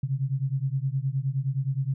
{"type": "beating tone pair", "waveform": "sine", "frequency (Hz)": [130.81, 140.41], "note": ["C3", "C#3"], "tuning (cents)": [0, 23], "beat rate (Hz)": 9.6, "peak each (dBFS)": [-27, -28], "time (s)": [0.03, 1.94], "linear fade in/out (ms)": 5, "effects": []}